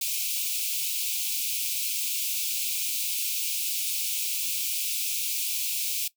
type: high-pass noise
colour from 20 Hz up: white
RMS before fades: -29 dBFS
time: 0.01-6.08 s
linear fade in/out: 5 ms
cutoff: 2300 Hz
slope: 96 dB/octave
effects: noise-tail reverb RT60 0.1 s tail -18 dB re dry